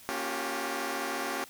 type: chord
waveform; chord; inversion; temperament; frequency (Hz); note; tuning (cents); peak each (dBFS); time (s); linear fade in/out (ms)
10% pulse; G half-diminished seventh; first; equal with one note detuned; 233.1 / 277.2 / 357.6 / 392; Bb3 / Db4 / F4 / G4; 0 / 0 / +41 / 0; -32 / -28 / -29 / -28; 0.09-1.44; 0
effects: white hiss -52 dBFS RMS until 1.49 s